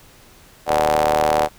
sawtooth ring-modulated tone, 76.9 Hz, D#2, 20 cents flat, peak -8 dBFS, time 0.66-1.49 s, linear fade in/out 50 ms, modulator 670 Hz, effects pink hiss -48 dBFS RMS until 1.58 s

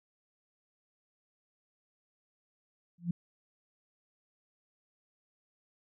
sine tone with exponential growth, 172.9 Hz, F3, 17 cents flat, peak -25 dBFS, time 2.98-3.11 s, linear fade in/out 5 ms, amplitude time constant 28 ms, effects none

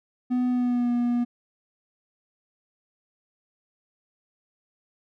triangle tone with pitch glide, 249.2 to 241 Hz, B3 to B3, +16 to -42 cents, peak -19 dBFS, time 0.3-1.25 s, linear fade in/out 20 ms, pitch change -58 cents, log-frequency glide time 0.49-0.91 s, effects none

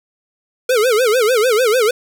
square tone with vibrato, 466.2 Hz, A#4, in tune, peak -12 dBFS, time 0.69-1.91 s, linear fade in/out 5 ms, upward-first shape sine, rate 6.7 Hz, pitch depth 200 cents each way, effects none

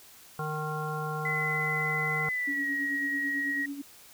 harmonic tone, 153.8 Hz, D#3, 20 cents flat, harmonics 1 / 3 / 5 / 7 / 9, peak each -34 / -38 / -38 / -38 / -38 dBFS, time 0.39-2.29 s, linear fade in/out 2 ms
sine tone with pitch glide, 2023 to 1898.5 Hz, B6 to A#6, +41 to +31 cents, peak -28 dBFS, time 1.25-3.66 s, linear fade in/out 5 ms, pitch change -110 cents, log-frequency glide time 2.28-2.67 s
sine tone with tremolo, 282.3 Hz, C#4, 32 cents sharp, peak -32 dBFS, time 2.47-3.82 s, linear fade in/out 10 ms, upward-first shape sine, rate 9.1 Hz, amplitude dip 60%
effects white hiss -53 dBFS RMS until 4.13 s

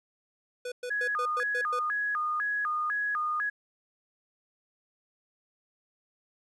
square tone bursts, 493.9 Hz, B4, in tune, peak -34 dBFS, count 7, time 0.65-1.793 s, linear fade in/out 5 ms, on 69 ms, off 110 ms
sine tone with vibrato, 1431 Hz, F6, 42 cents sharp, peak -27 dBFS, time 0.9-3.5 s, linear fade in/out 10 ms, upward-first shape square, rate 2 Hz, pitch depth 270 cents each way
effects resampled to 24000 Hz + 11-bit

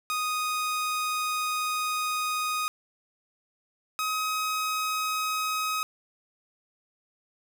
sawtooth tone pair in turn, 1244.5 / 1265.5 Hz, D#6 / D#6, 0 / +29 cents, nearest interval unison, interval 29 cents, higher second, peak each -23 dBFS, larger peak neither, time 0.1-2.68 / 3.99-5.83 s, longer first, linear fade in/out 0 ms, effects none

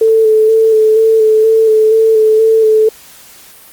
sine tone with vibrato, 440 Hz, A4, in tune, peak -5 dBFS, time 0.01-2.89 s, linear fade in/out 5 ms, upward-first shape square, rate 2.1 Hz, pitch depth 19 cents each way, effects white hiss -38 dBFS RMS until 3.72 s + Opus 32 kbps

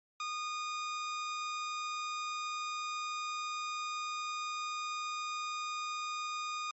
sawtooth tone, 1228 Hz, D#6, 23 cents flat, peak -32 dBFS, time 0.2-6.71 s, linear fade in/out 2 ms, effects MP3 32 kbps

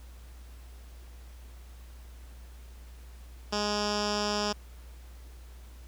10% pulse tone with low-pass filter, 207.7 Hz, G#3, in tune, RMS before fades -30 dBFS, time 3.52-4.53 s, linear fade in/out 10 ms, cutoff 5500 Hz, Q 4.1, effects added 60 Hz sine -45 dBFS peak until 5.87 s + pink hiss -58 dBFS RMS until 5.87 s

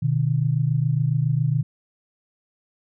sine tone pair together, 124.5 / 151.74 Hz, B2 / D#3, +14 / -43 cents, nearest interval minor third, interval 343 cents, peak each -21 dBFS, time 0.02-1.63 s, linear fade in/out 10 ms, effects none

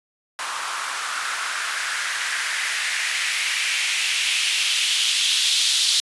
blue noise with band-pass filter sweep, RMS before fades -23 dBFS, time 0.39-6 s, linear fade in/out 0 ms, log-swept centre 1100 to 3800 Hz, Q 2.6, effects resampled to 24000 Hz

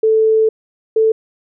sine tone pair in turn, 440 / 441.8 Hz, A4 / A4, 0 / +7 cents, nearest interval unison, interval 7 cents, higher second, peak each -9 dBFS, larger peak neither, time 0.03-0.49 / 0.96-1.12 s, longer first, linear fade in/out 5 ms, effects none

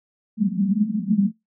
pink band-pass noise, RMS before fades -21 dBFS, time 0.37-1.32 s, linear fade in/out 50 ms, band 190 to 220 Hz, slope 96 dB/octave, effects noise-tail reverb RT60 0.2 s tail -26 dB re dry

